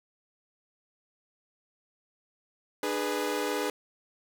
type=chord; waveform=sawtooth; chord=G# diminished; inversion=second; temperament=equal with one note detuned; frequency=300.4 / 415.3 / 493.9 Hz; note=D4 / G#4 / B4; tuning=+39 / 0 / 0 cents; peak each=-30 / -28 / -29 dBFS; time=2.83-3.7 s; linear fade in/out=2 ms; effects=none